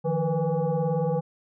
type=tone with frequency modulation; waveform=sine; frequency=171.6 Hz; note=F3; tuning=30 cents flat; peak=-22 dBFS; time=0.04-1.21 s; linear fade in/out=20 ms; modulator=325 Hz; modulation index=1.6; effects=none